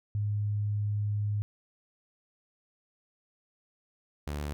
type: tone pair in turn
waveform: sine / sawtooth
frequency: 103.83 / 73.42 Hz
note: G#2 / D2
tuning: 0 / 0 cents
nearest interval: tritone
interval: 600 cents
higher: first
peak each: -27 / -29 dBFS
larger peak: first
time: 0.15-1.42 / 4.27-4.53 s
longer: first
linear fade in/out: 0 ms
effects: none